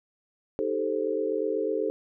sine chord, A half-diminished seventh, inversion second, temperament equal, 311.1 / 392 / 440 / 523.3 Hz, Eb4 / G4 / A4 / C5, 0 / 0 / 0 / 0 cents, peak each -33 / -31 / -28 / -32 dBFS, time 0.59-1.9 s, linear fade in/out 0 ms, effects none

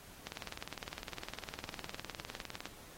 click train, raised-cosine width 0.2 ms, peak -23 dBFS, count 48, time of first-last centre 0.27-2.656 s, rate 19.7 Hz, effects pink hiss -55 dBFS RMS until 2.97 s + AAC 48 kbps

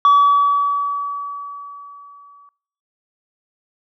sine tone with exponential decay, 1142 Hz, D6, 49 cents flat, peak -5 dBFS, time 0.05-2.49 s, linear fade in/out 1 ms, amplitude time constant 530 ms, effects noise-tail reverb RT60 0.6 s tail -25 dB re dry + tanh soft clip ceiling -7 dBFS

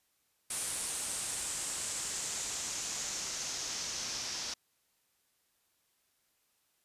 white noise with low-pass filter sweep, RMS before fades -38 dBFS, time 0.5-4.54 s, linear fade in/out 5 ms, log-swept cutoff 9400 to 5500 Hz, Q 3.1, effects white hiss -75 dBFS RMS until 6.84 s + resampled to 32000 Hz

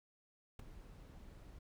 brown noise with ADSR envelope, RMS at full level -42 dBFS, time 0.59-1.59 s, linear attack 4 ms, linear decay 11 ms, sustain -13 dB, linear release 7 ms, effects none

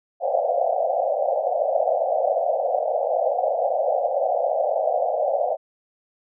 white band-pass noise, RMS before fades -22 dBFS, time 0.2-5.57 s, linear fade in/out 50 ms, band 510 to 760 Hz, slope 96 dB/octave, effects none

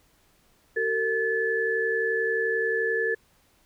sine tone cluster, 383 / 454.4 / 1731 Hz, G4 / A#4 / A6, -40 / -44 / -29 cents, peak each -32 / -26 / -26 dBFS, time 0.76-3.15 s, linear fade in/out 10 ms, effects pink hiss -63 dBFS RMS until 3.65 s

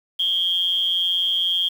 sine tone with amplitude modulation, 3238 Hz, G#7, 45 cents flat, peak -15 dBFS, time 0.19-1.69 s, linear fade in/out 10 ms, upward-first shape sine, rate 178 Hz, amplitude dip 70%, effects 7-bit

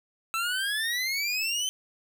25% pulse exponential sweep, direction up, 1318.5 to 3098 Hz, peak -23 dBFS, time 0.34-1.69 s, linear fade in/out 0 ms, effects none

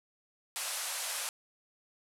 white band-pass noise, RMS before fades -37 dBFS, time 0.56-1.29 s, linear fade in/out 0 ms, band 530 to 12000 Hz, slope 48 dB/octave, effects none

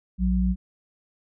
sine tone pair together, 58.49 / 185 Hz, A#1 / F#3, +7 / 0 cents, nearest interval octave + minor sixth, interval 1993 cents, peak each -22 dBFS, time 0.18-0.56 s, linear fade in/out 50 ms, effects none

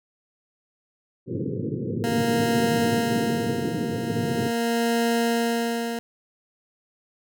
pink band-pass noise, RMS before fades -28 dBFS, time 1.26-4.52 s, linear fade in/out 50 ms, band 100 to 490 Hz, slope 96 dB/octave
20% pulse tone with tremolo, 232.9 Hz, A#3, 1 cent flat, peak -15 dBFS, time 2.04-5.99 s, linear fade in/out 0 ms, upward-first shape sine, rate 0.41 Hz, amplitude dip 70%
effects none

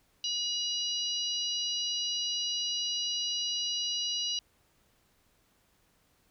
harmonic tone with a mistuned harmonic, 964 Hz, B5, 42 cents flat, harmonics 3 / 4 / 5 / 6, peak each -33 / -35 / -37 / -39 dBFS, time 0.24-4.39 s, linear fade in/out 2 ms, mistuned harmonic 4, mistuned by +41 cents, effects pink hiss -69 dBFS RMS until 6.3 s

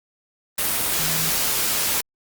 sine tone in noise, 160 Hz, D#3, 49 cents sharp, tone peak -31 dBFS, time 0.99-1.3 s, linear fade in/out 5 ms, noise white, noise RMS -22 dBFS, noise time 0.58-2.01 s, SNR -12 dB, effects Opus 32 kbps

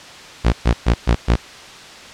sawtooth tone bursts, 58.27 Hz, A#1, in tune, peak -7 dBFS, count 5, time 0.44-1.365 s, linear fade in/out 20 ms, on 89 ms, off 120 ms, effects white hiss -37 dBFS RMS until 2.13 s + low-pass 5000 Hz 12 dB/octave

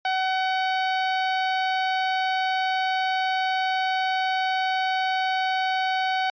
sawtooth tone, 754 Hz, F#5, 32 cents sharp, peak -18 dBFS, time 0.05-6.3 s, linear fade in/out 2 ms, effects resampled to 11025 Hz

